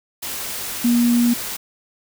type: tone in noise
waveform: sine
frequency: 238.8 Hz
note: A#3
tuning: 42 cents sharp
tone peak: -13 dBFS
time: 0.84-1.34 s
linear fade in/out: 10 ms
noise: white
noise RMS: -28 dBFS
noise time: 0.22-1.57 s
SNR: +12 dB
effects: none